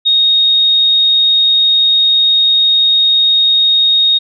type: tone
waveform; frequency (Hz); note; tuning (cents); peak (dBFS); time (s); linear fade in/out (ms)
sine; 3729; A#7; 0; -7; 0.05-4.19; 20
effects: none